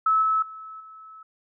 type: tone with level steps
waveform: sine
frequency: 1300 Hz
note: E6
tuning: 24 cents flat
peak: -17 / -19 / -37 / -42 dBFS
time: 0.06-1.23 s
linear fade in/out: 5 ms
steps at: 0.22 / 0.42 / 0.8 s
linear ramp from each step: 5 ms
effects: none